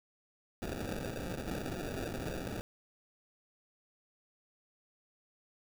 white noise with sample-and-hold, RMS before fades -39 dBFS, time 0.62-2.61 s, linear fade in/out 0 ms, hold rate 1050 Hz, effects none

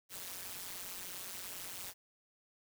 white noise with amplitude modulation, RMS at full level -41 dBFS, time 0.09-1.94 s, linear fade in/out 50 ms, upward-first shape sine, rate 183 Hz, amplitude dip 100%, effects none

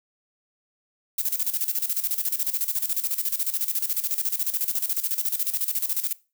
violet noise with tremolo, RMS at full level -24 dBFS, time 1.18-6.13 s, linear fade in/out 5 ms, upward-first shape square, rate 14 Hz, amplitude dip 75%, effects noise-tail reverb RT60 0.3 s tail -20 dB re dry

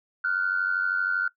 sine tone pair together, 1407.3 / 1500 Hz, F6 / F#6, +13 / +23 cents, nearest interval minor second, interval 110 cents, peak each -25 dBFS, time 0.24-1.28 s, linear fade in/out 5 ms, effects noise-tail reverb RT60 0.1 s tail -20 dB re dry + tanh soft clip ceiling -15 dBFS

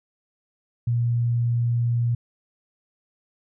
sine tone, 118.8 Hz, A#2, 33 cents sharp, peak -19 dBFS, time 0.87-2.15 s, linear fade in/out 5 ms, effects none

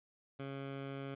15% pulse tone, 137.4 Hz, C#3, 15 cents flat, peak -35 dBFS, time 0.39-1.15 s, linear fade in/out 10 ms, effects resampled to 8000 Hz + 12-bit

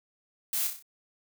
blue noise with echo, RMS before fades -30 dBFS, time 0.53-0.67 s, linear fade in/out 2 ms, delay 31 ms, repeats 5, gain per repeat -5 dB, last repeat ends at 0.825 s, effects none

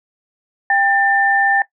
sine tone pair together, 794 / 1787.6 Hz, G5 / A6, +22 / +27 cents, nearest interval octave + major second, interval 1405 cents, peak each -15 / -14 dBFS, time 0.7-1.62 s, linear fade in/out 2 ms, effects noise-tail reverb RT60 0.1 s tail -18 dB re dry

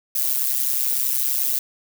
violet noise with amplitude modulation, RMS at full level -18 dBFS, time 0.15-1.59 s, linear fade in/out 5 ms, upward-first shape sine, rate 131 Hz, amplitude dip 85%, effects none

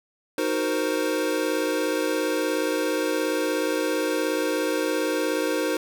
square chord, C half-diminished seventh, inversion first, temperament equal, 311.1 / 370 / 466.2 / 523.3 Hz, Eb4 / Gb4 / Bb4 / C5, 0 / 0 / 0 / 0 cents, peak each -28 / -31 / -29 / -29 dBFS, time 0.38-5.77 s, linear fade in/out 2 ms, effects none

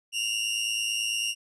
sawtooth tone pair together, 2756 / 2865 Hz, F7 / F7, -24 / +44 cents, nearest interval minor second, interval 68 cents, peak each -26 dBFS, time 0.12-1.35 s, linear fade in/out 50 ms, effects resampled to 24000 Hz

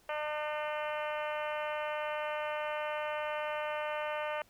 harmonic tone, 301.6 Hz, D4, 46 cents sharp, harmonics 2 / 3 / 4 / 5 / 6 / 7 / 8 / 9 / 10, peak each -36 / -40 / -42 / -44 / -46 / -47 / -48 / -49 / -50 dBFS, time 0.09-4.42 s, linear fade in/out 2 ms, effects pink hiss -65 dBFS RMS until 4.49 s

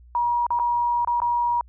sine tone with dropouts, 956 Hz, A#5, 43 cents sharp, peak -19 dBFS, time 0.15-1.61 s, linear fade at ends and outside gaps 1 ms, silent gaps 0.466-0.505 / 0.59-0.597 / 1.048-1.074 / 1.202-1.218 s, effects added 60 Hz sine -46 dBFS peak until 1.68 s

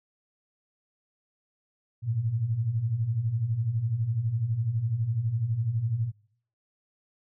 sine beating tone pair, 105.5 / 117.5 Hz, G#2 / A#2, +28 / +14 cents, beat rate 12 Hz, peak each -32 / -26 dBFS, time 2.02-6.12 s, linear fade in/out 50 ms, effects noise-tail reverb RT60 0.6 s tail -23 dB re dry

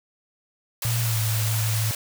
white high-pass noise, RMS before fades -29 dBFS, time 0.82-1.95 s, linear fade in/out 2 ms, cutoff 470 Hz, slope 48 dB/octave
sine tone with pitch glide, 116.54 to 110.06 Hz, A#2 to A2, 0 to +1 cents, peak -22 dBFS, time 0.85-1.91 s, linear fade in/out 0 ms, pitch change -99 cents, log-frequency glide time 1-1.18 s
effects none

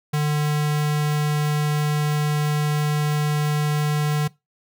square tone with notch filter, 149.5 Hz, D3, 31 cents sharp, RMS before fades -21 dBFS, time 0.13-4.28 s, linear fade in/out 10 ms, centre 350 Hz, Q 1.9, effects noise-tail reverb RT60 0.2 s tail -20 dB re dry

